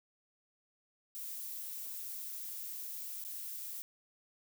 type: noise with dropouts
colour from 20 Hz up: violet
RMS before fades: -43 dBFS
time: 1.15-3.82 s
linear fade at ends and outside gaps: 0 ms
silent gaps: 3.24-3.249 s
effects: none